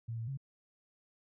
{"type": "tone with pitch steps", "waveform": "sine", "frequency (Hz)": [114.9, 113.8, 136], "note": ["A#2", "A#2", "C#3"], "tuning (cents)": [-25, -41, -33], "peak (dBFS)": -36, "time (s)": [0.08, 0.374], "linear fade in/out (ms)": 10, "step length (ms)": 98, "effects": []}